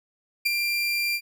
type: tone with ADSR envelope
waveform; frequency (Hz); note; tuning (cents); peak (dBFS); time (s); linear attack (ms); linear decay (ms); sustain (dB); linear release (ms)
30% pulse; 2377; D7; +20; -16; 0.45-1.21; 13; 16; -5; 62
effects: none